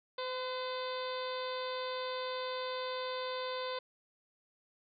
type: harmonic tone with a mistuned harmonic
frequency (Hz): 511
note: C5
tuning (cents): -41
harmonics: 1 / 2 / 3 / 4 / 5 / 6 / 7 / 8 / 9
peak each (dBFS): -38 / -41 / -48 / -50 / -52 / -54 / -46 / -50 / -51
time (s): 0.18-3.79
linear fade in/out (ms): 5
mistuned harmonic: 3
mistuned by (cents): -29
effects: none